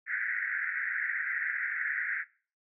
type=band-pass noise; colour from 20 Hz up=pink; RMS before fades=-33 dBFS; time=0.06-2.25 s; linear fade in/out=50 ms; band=1500 to 2100 Hz; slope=96 dB/octave; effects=noise-tail reverb RT60 0.4 s tail -20 dB re dry